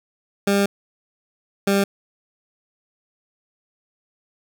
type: tone pair in turn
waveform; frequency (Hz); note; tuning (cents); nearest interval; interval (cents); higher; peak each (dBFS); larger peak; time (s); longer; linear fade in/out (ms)
20% pulse; 200 / 198.39; G3 / G3; +35 / +21; unison; 14; first; -11; neither; 0.47-0.66 / 1.67-1.84; first; 5
effects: none